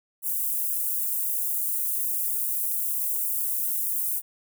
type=high-pass noise; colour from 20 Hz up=white; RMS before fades=-27 dBFS; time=0.22-4.22 s; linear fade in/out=50 ms; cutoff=10000 Hz; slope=24 dB/octave; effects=none